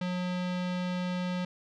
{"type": "tone with low-pass filter", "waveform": "square", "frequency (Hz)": 180.5, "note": "F#3", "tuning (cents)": -43, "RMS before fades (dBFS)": -32, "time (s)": [0.01, 1.45], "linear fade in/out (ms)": 5, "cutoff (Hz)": 3900, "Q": 1.3, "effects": []}